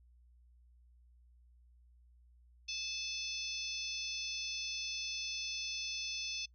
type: harmonic tone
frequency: 870 Hz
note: A5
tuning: 20 cents flat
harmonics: 3 / 4 / 5 / 6 / 7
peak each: -43 / -44 / -46 / -43 / -46 dBFS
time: 2.68-6.46 s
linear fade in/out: 10 ms
effects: noise-tail reverb RT60 0.1 s tail -24 dB re dry + added 60 Hz sine -61 dBFS peak until 6.54 s